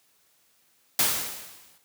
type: noise with exponential decay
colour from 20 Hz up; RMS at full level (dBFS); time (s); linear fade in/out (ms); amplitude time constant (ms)
white; -20; 0.99-1.78; 2; 170
effects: white hiss -65 dBFS RMS until 1.84 s + high-pass 80 Hz 12 dB/octave